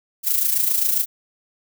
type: noise with amplitude modulation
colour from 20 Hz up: violet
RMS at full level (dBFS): -17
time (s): 0.23-1.06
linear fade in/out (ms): 50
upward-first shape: sine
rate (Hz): 27.4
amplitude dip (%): 60
effects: none